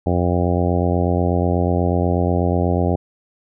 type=harmonic tone; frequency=88.2 Hz; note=F2; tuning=18 cents sharp; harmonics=1 / 2 / 3 / 4 / 5 / 6 / 7 / 8 / 9; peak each=-19 / -22 / -24 / -25 / -26 / -27 / -27 / -28 / -29 dBFS; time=0.06-2.96 s; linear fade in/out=5 ms; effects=none